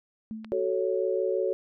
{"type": "tone with exponential decay", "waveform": "sine", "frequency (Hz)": 219.7, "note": "A3", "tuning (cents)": -2, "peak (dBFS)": -31, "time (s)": [0.31, 0.87], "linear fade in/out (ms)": 0, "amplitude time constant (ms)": 120}
{"type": "click", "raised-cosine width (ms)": 0.3, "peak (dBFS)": -27, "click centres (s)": 0.446}
{"type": "chord", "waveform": "sine", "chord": "F# minor", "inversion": "none", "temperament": "equal with one note detuned", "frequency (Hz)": [374.1, 440, 554.4], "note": ["F#4", "A4", "C#5"], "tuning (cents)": [19, 0, 0], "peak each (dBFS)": [-28, -29, -29], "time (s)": [0.52, 1.53], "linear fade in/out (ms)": 0}
{"effects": []}